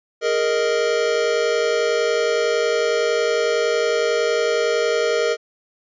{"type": "chord", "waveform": "square", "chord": "Ab suspended second", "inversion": "none", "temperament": "equal", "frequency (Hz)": [415.3, 466.2, 622.3], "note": ["Ab4", "Bb4", "Eb5"], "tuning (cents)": [0, 0, 0], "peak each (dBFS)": [-25, -20, -24], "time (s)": [0.21, 5.37], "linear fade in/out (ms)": 50, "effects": ["resampled to 16000 Hz"]}